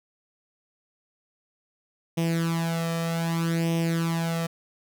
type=tone with flanger; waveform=sawtooth; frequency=166.1 Hz; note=E3; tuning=13 cents sharp; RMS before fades=-26 dBFS; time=2.17-4.47 s; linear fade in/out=10 ms; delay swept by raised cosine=0.34 to 1.64 ms; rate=0.64 Hz; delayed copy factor=+0.75; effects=none